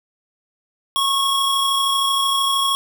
square tone pair together, 1095 / 3318 Hz, C#6 / G#7, -22 / -2 cents, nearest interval octave + perfect fifth, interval 1920 cents, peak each -20 dBFS, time 0.96-2.75 s, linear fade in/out 0 ms, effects none

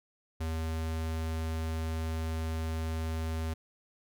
square tone, 80.5 Hz, E2, 41 cents flat, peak -32 dBFS, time 0.4-3.54 s, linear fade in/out 10 ms, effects none

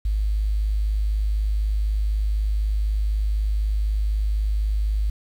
sine tone with quantisation, 52 Hz, G#1, 3 cents sharp, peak -19 dBFS, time 0.05-5.1 s, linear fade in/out 5 ms, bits 8, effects none

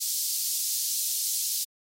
pink high-pass noise, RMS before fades -29 dBFS, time 0-1.65 s, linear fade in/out 20 ms, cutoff 4700 Hz, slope 24 dB/octave, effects AAC 48 kbps

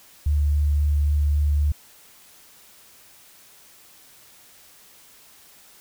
sine tone with vibrato, 73.42 Hz, D2, in tune, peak -17 dBFS, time 0.26-1.72 s, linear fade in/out 5 ms, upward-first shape sine, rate 3.7 Hz, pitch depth 9 cents each way, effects white hiss -51 dBFS RMS until 5.8 s

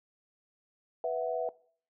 sine chord, B suspended fourth, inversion none, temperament just, 493.9 / 658.5 / 740.8 Hz, B4 / E5 / F#5, 0 / -2 / +2 cents, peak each -33 / -32 / -37 dBFS, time 1.04-1.49 s, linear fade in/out 2 ms, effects noise-tail reverb RT60 0.5 s tail -21 dB re dry

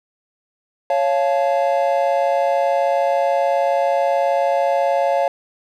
triangle chord, Db augmented, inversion none, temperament just, 554.4 / 693 / 866.2 Hz, Db5 / F5 / A5, 0 / -14 / -27 cents, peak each -16 / -17 / -21 dBFS, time 0.9-5.28 s, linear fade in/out 2 ms, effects none

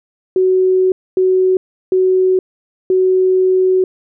sine tone bursts at uneven times, 372.9 Hz, F#4, 14 cents sharp, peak -9 dBFS, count 4, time 0.36-0.92 / 1.17-1.57 / 1.92-2.39 / 2.9-3.84 s, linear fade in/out 2 ms, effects none

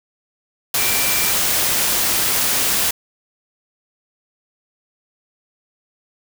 sine tone in noise, 2349 Hz, D7, in tune, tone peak -26 dBFS, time 0.78-1.31 s, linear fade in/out 5 ms, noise white, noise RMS -18 dBFS, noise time 0.74-2.91 s, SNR -11 dB, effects none

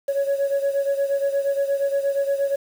sine beating tone pair, 554.4 / 562.9 Hz, C#5 / C#5, 0 / +26 cents, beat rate 8.5 Hz, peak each -19 / -23 dBFS, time 0.08-2.56 s, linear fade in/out 10 ms, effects tanh soft clip ceiling -16 dBFS + 7-bit

